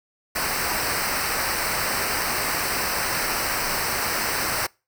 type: noise with comb filter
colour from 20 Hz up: pink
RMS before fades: -25 dBFS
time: 0.35-4.67 s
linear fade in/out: 10 ms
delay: 0.29 ms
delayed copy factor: -0.75
effects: noise-tail reverb RT60 0.3 s tail -26 dB re dry